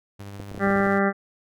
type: tone with tremolo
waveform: sawtooth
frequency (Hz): 100.2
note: G2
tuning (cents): +38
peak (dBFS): -31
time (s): 0.19-0.99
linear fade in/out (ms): 10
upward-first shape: triangle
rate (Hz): 14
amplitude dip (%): 35
type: clicks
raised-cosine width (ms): 2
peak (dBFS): -22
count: 9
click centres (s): 0.4 / 0.515 / 0.547 / 0.578 / 0.673 / 0.705 / 0.761 / 0.804 / 0.867
type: harmonic tone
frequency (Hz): 197.5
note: G3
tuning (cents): +13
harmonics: 1 / 2 / 3 / 4 / 6 / 7 / 8 / 9 / 10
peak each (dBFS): -22 / -25 / -27 / -28 / -30 / -30 / -31 / -32 / -32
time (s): 0.59-1.13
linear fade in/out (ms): 50
effects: none